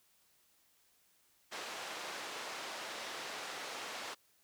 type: band-pass noise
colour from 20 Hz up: pink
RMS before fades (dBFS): -44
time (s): 1.51-4.15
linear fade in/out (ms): 20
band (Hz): 550 to 5800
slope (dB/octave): 12
effects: white hiss -71 dBFS RMS until 4.43 s